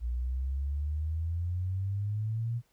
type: exponential sweep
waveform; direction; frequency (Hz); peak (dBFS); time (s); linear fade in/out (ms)
sine; up; 58.3 to 119.9; -29; 0-2.62; 50
effects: pink hiss -71 dBFS RMS until 2.72 s